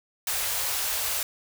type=band-stop noise; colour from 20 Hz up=white; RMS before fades=-28 dBFS; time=0.27-1.23 s; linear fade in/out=2 ms; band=110 to 470 Hz; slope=24 dB/octave; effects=none

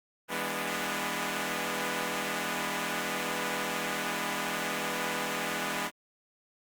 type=chord; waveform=5% pulse; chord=E dominant seventh; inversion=none; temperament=equal with one note detuned; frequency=164.81 / 204.7 / 246.9 / 293.7 Hz; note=E3 / G#3 / B3 / D4; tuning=0 / -25 / 0 / 0 cents; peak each=-27 / -24 / -24 / -26 dBFS; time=0.28-5.91 s; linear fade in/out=50 ms; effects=Opus 32 kbps

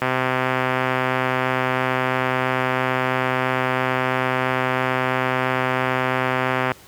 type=click train; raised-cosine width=0.5 ms; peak=-5 dBFS; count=865; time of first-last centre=0.02-6.718 s; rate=129 Hz; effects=pink hiss -46 dBFS RMS until 6.87 s + high-pass 60 Hz 12 dB/octave

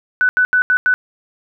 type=tone bursts at uneven times; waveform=sine; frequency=1495 Hz; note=F#6; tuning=17 cents sharp; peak=-10 dBFS; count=5; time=0.21-0.29 / 0.37-0.45 / 0.53-0.62 / 0.7-0.77 / 0.86-0.94 s; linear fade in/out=0 ms; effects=none

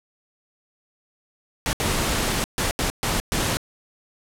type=noise bursts at uneven times; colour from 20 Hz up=pink; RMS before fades=-23 dBFS; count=6; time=1.66-1.73 / 1.8-2.44 / 2.58-2.71 / 2.79-2.9 / 3.03-3.2 / 3.32-3.57 s; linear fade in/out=0 ms; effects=low-pass 12000 Hz 12 dB/octave

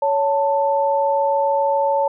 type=tone pair together; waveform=sine; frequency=559 / 886.6 Hz; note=C#5 / A5; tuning=+14 / +13 cents; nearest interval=minor sixth; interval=799 cents; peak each=-18 dBFS; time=0.02-2.08 s; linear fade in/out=5 ms; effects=none

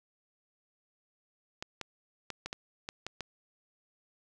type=clicks; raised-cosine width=0.2 ms; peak=-20 dBFS; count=8; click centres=1.625 / 1.813 / 2.303 / 2.46 / 2.529 / 2.889 / 3.066 / 3.207 s; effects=none

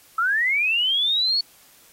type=linear sweep; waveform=sine; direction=up; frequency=1287 to 4446 Hz; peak=-18 dBFS; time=0.18-1.41 s; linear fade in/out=5 ms; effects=white hiss -53 dBFS RMS until 1.92 s + AAC 48 kbps

